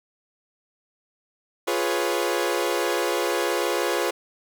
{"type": "chord", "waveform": "sawtooth", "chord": "C# dominant seventh", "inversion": "first", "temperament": "equal", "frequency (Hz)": [349.2, 415.3, 493.9, 554.4], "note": ["E#4", "G#4", "B4", "C#5"], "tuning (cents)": [0, 0, 0, 0], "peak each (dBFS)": [-23, -24, -24, -25], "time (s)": [1.67, 4.11], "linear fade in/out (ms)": 10, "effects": []}